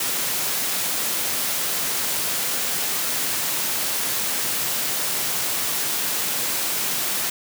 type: high-pass noise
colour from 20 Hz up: white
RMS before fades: -24 dBFS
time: 0-7.3 s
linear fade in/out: 5 ms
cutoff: 110 Hz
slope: 24 dB/octave
effects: none